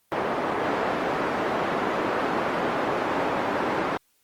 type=band-pass noise; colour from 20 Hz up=pink; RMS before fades=-26 dBFS; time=0.12-3.97 s; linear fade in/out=0 ms; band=310 to 1400 Hz; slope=12 dB/octave; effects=white hiss -67 dBFS RMS until 4.23 s + Opus 24 kbps